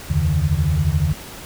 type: tone cluster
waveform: sine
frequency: 76.3 / 87.9 / 141.2 / 155.2 Hz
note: D#2 / F2 / C#3 / D#3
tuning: -33 / +12 / +32 / -4 cents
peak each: -21 dBFS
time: 0.1-1.13 s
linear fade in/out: 5 ms
effects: pink hiss -36 dBFS RMS until 1.45 s